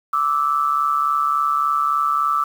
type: tone pair together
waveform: sine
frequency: 1168.5 / 1312 Hz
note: D6 / E6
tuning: -9 / -9 cents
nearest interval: major second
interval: 200 cents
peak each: -19 dBFS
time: 0.13-2.44 s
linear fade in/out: 5 ms
effects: 7-bit